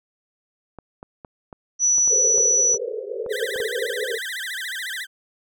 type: clicks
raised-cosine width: 1 ms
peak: -24 dBFS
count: 11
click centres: 0.787 / 1.029 / 1.248 / 1.528 / 1.982 / 2.076 / 2.381 / 2.744 / 3.263 / 3.56 / 3.602 s
type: tone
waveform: sine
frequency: 5920 Hz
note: F#8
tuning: in tune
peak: -15 dBFS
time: 1.79-2.78 s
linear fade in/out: 50 ms
type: band-pass noise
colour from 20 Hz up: white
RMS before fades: -28 dBFS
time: 2.09-4.19 s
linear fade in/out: 50 ms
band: 410 to 520 Hz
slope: 96 dB/octave
type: tone with vibrato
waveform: 30% pulse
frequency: 1760 Hz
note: A6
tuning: in tune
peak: -25 dBFS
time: 3.29-5.07 s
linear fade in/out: 50 ms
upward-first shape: sine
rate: 14 Hz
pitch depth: 240 cents each way
effects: none

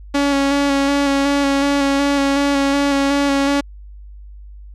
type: tone with vibrato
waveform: sawtooth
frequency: 280 Hz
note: C#4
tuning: 18 cents sharp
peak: -10 dBFS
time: 0.14-3.61 s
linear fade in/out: 10 ms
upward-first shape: square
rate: 2.7 Hz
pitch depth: 18 cents each way
effects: added 50 Hz sine -34 dBFS peak until 4.74 s + low-pass 7000 Hz 12 dB/octave

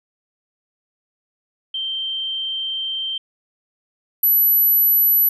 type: tone pair in turn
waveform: sine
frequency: 3136 / 11840 Hz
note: G7 / F#9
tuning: 0 / 0 cents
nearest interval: octave + major seventh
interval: 2300 cents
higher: second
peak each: -22 / -12 dBFS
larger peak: second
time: 1.74-3.18 / 4.23-5.29 s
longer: first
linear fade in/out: 5 ms
effects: none

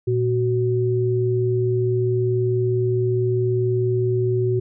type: tone pair together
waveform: sine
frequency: 117.3 / 372.7 Hz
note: A#2 / F#4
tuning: +11 / +13 cents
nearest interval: octave + minor sixth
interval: 2002 cents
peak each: -20 dBFS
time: 0.07-4.6 s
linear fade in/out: 10 ms
effects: none

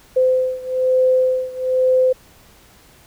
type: beating tone pair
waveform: sine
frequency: 513 / 514.1 Hz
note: C5 / C5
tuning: -34 / -31 cents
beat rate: 1.1 Hz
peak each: -16 / -18 dBFS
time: 0.16-2.13 s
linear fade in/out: 10 ms
effects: pink hiss -49 dBFS RMS until 3.06 s

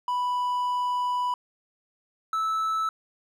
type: tone pair in turn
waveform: triangle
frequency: 987.8 / 1309.8 Hz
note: B5 / E6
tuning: 0 / -11 cents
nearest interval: perfect fourth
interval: 489 cents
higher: second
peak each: -22 / -22 dBFS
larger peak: neither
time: 0.08-1.34 / 2.33-2.89 s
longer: first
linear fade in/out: 2 ms
effects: none

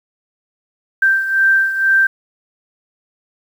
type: beating tone pair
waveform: sine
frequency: 1568 / 1570.1 Hz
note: G6 / G6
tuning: 0 / +2 cents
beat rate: 2.1 Hz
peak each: -12 / -18 dBFS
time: 1.02-2.07 s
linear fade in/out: 5 ms
effects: 7-bit

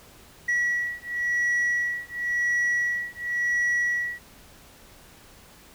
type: beating tone pair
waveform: sine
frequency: 1932 / 1932.94 Hz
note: B6 / B6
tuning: -39 / -38 cents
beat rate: 0.94 Hz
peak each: -24 dBFS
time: 0.48-4.19 s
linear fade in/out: 10 ms
effects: tanh soft clip ceiling -20 dBFS + pink hiss -51 dBFS RMS until 5.74 s

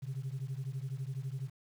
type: beating tone pair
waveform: sine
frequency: 128.3 / 140.3 Hz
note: C3 / C#3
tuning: -34 / +21 cents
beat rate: 12 Hz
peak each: -37 / -38 dBFS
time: 0.02-1.5 s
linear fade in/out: 20 ms
effects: tanh soft clip ceiling -32 dBFS + 10-bit

